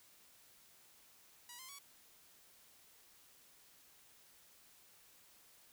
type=tone with pitch steps; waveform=5% pulse; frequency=967 / 1042.4 / 1123.7 Hz; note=B5 / C6 / C#6; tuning=-37 / -7 / +23 cents; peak=-39 dBFS; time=1.49-1.787 s; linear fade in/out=2 ms; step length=99 ms; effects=white hiss -65 dBFS RMS until 5.72 s